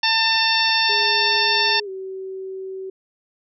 harmonic tone, 897 Hz, A5, 33 cents sharp, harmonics 1 / 2 / 3 / 4 / 5 / 6, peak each -23 / -23 / -23 / -23 / -23 / -23 dBFS, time 0.03-1.8 s, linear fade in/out 5 ms
sine tone with pitch glide, 415.3 to 380.8 Hz, G#4 to F#4, 0 to +50 cents, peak -28 dBFS, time 0.89-2.9 s, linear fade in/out 5 ms, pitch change -150 cents, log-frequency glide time 1.84-1.89 s
effects none

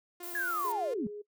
sawtooth tone with vibrato, 349.2 Hz, F4, in tune, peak -40 dBFS, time 0.2-0.94 s, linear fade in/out 5 ms, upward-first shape sine, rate 14 Hz, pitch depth 26 cents each way
violet noise, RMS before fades -42 dBFS, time 0.23-0.72 s, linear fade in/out 0 ms
sine linear sweep, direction down, 1712 to 180.7 Hz, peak -30 dBFS, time 0.35-1.07 s, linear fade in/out 2 ms
sine tone, 415.3 Hz, G#4, in tune, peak -39 dBFS, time 0.64-1.22 s, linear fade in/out 10 ms
effects noise-tail reverb RT60 0.1 s tail -21 dB re dry

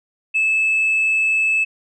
sine tone, 2612 Hz, E7, 17 cents flat, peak -13 dBFS, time 0.34-1.65 s, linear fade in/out 20 ms, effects tanh soft clip ceiling -12 dBFS

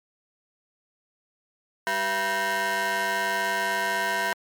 25% pulse ring-modulated tone, 291.8 Hz, D4, 11 cents flat, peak -17 dBFS, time 1.87-4.33 s, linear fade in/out 0 ms, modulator 1260 Hz, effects MP3 96 kbps

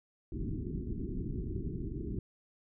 pink low-pass noise, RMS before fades -37 dBFS, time 0.32-2.19 s, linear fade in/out 2 ms, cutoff 400 Hz, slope 96 dB/octave, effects none

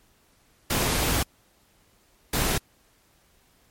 pink noise bursts at uneven times, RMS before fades -24 dBFS, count 2, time 0.7-1.23 / 2.33-2.58 s, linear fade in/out 5 ms, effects pink hiss -62 dBFS RMS until 3.7 s + MP3 64 kbps

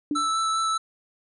sine tone with exponential decay, 293.7 Hz, D4, in tune, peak -20 dBFS, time 0.11-0.34 s, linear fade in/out 2 ms, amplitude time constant 48 ms
square tone with vibrato, 1318.5 Hz, E6, in tune, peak -23 dBFS, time 0.15-0.78 s, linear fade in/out 10 ms, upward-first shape sine, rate 5 Hz, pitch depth 10 cents each way
effects resampled to 24000 Hz

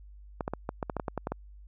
clicks, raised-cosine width 1 ms, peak -17 dBFS, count 12, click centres 0.408 / 0.479 / 0.536 / 0.691 / 0.828 / 0.898 / 0.967 / 0.998 / 1.082 / 1.177 / 1.271 / 1.32 s, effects added 50 Hz sine -47 dBFS peak until 1.67 s

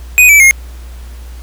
square tone with pitch steps, 2489 / 2309 / 2142 Hz, D#7 / D7 / C7, 0 / -30 / +40 cents, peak -3 dBFS, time 0.18-0.51 s, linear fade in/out 0 ms, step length 110 ms, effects added 60 Hz sine -26 dBFS peak until 1.42 s + pink hiss -41 dBFS RMS until 1.42 s

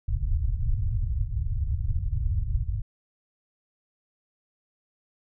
pink low-pass noise, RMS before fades -26 dBFS, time 0.08-2.82 s, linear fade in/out 10 ms, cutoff 120 Hz, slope 48 dB/octave, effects none

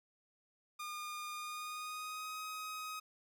sawtooth tone with pitch glide, 1214 to 1260.4 Hz, D#6 to D#6, -43 to +22 cents, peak -38 dBFS, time 0.79-3 s, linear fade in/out 10 ms, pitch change +65 cents, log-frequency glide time 1.33-2.32 s, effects none

